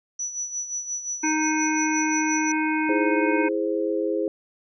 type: tone with tremolo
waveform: sine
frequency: 5920 Hz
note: F#8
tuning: in tune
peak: -25 dBFS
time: 0.19-2.52 s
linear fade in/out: 5 ms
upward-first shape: sine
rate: 5.7 Hz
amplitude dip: 65%
type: harmonic tone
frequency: 311.1 Hz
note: D#4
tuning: in tune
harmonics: 1 / 3 / 5 / 7 / 8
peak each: -23 / -28 / -30 / -31 / -32 dBFS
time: 1.23-3.49 s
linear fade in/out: 10 ms
type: chord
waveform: sine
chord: E augmented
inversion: none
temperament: equal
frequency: 329.6 / 415.3 / 523.3 Hz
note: E4 / G#4 / B#4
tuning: 0 / 0 / 0 cents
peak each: -26 / -26 / -27 dBFS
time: 2.89-4.28 s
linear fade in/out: 2 ms
effects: none